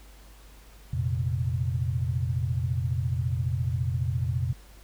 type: chord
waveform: sine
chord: F suspended fourth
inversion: none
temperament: just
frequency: 87.31 / 116.41 / 130.96 Hz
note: F2 / Bb2 / C3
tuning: 0 / -2 / +2 cents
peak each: -29 dBFS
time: 0.93-4.53 s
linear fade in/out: 5 ms
effects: added 50 Hz sine -48 dBFS peak until 4.83 s + pink hiss -55 dBFS RMS until 4.83 s